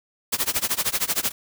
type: noise with tremolo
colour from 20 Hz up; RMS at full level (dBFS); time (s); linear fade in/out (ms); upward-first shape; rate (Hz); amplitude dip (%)
white; -21; 0.32-1.32; 10; sine; 13; 95
effects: none